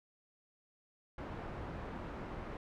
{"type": "low-pass noise", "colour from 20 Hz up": "pink", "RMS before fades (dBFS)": -44, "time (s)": [1.18, 2.57], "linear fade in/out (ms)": 2, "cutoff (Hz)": 1400, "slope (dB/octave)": 12, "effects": []}